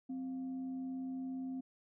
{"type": "tone with frequency modulation", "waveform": "sine", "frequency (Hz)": 260.7, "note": "C4", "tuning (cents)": -6, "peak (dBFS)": -38, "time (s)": [0.09, 1.61], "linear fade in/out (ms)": 10, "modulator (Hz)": 444, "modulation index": 0.2, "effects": []}